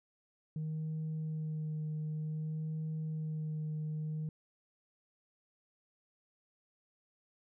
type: tone with vibrato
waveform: sine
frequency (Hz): 155.56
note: D#3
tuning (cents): 0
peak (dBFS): -33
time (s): 0.56-4.29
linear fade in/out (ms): 2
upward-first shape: sine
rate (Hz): 0.54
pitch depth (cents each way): 18
effects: tanh soft clip ceiling -33 dBFS